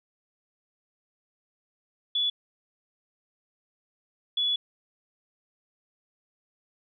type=tone pair in turn; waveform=sine; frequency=3426 / 3411 Hz; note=A7 / G#7; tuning=-47 / +46 cents; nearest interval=unison; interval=7 cents; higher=first; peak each=-23 / -23 dBFS; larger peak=neither; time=2.15-2.3 / 4.37-4.56 s; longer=second; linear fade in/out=5 ms; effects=none